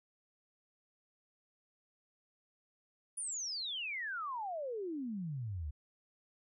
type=exponential sweep; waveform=sine; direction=down; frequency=9956 to 69 Hz; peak=-37 dBFS; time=3.17-5.71 s; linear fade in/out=10 ms; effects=none